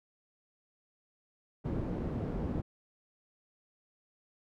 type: low-pass noise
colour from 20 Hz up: white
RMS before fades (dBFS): -35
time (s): 1.64-2.62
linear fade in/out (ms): 20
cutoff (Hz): 270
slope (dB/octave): 12
effects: none